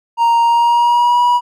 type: tone with pitch glide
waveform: triangle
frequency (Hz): 932.3 to 970.2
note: A#5 to B5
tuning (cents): 0 to -31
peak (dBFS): -7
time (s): 0.17-1.41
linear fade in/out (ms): 50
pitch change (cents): +69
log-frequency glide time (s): 0.42-1.21
effects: none